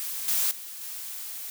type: noise with level steps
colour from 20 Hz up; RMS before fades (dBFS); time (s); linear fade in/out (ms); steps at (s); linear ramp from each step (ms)
blue; -33 / -25 / -40 / -37; 0-1.5; 0; 0.28 / 0.51 / 0.81; 2
effects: none